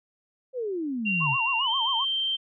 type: exponential sweep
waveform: sine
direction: down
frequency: 532 to 123.47 Hz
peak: -27 dBFS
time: 0.53-1.37 s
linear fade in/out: 50 ms
type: tone with pitch glide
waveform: sine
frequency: 2763 to 3137 Hz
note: F7 to G7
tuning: -19 to +1 cents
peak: -24 dBFS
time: 1.05-2.37 s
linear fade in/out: 20 ms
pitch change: +220 cents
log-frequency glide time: 1.58-1.71 s
type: tone with vibrato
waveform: sine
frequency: 990 Hz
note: B5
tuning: 4 cents sharp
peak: -27 dBFS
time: 1.2-2.05 s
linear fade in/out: 20 ms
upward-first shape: sine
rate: 7.5 Hz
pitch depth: 190 cents each way
effects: none